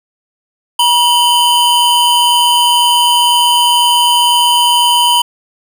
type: tone pair together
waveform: square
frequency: 959 / 3045 Hz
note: A#5 / F#7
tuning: +49 / +49 cents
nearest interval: octave + minor sixth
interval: 2000 cents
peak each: -11 dBFS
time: 0.79-5.22 s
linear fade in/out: 5 ms
effects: none